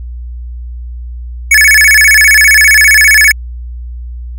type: tone with vibrato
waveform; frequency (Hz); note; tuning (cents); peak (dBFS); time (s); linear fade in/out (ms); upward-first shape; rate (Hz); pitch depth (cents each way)
square; 1963; B6; -11; -3; 1.51-3.32; 5; square; 15; 220
effects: added 60 Hz sine -20 dBFS peak until 4.38 s